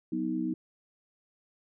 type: chord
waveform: sine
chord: B major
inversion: second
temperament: equal with one note detuned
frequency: 185 / 246.9 / 315.7 Hz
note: F#3 / B3 / D#4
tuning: 0 / 0 / +25 cents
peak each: -36 / -33 / -31 dBFS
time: 0.12-0.54 s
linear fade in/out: 5 ms
effects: none